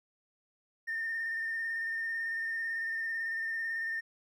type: tone with vibrato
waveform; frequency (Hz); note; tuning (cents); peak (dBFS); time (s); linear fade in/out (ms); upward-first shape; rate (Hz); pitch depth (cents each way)
triangle; 1818; A#6; -44; -29; 0.87-4.01; 20; square; 18; 19
effects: tanh soft clip ceiling -29 dBFS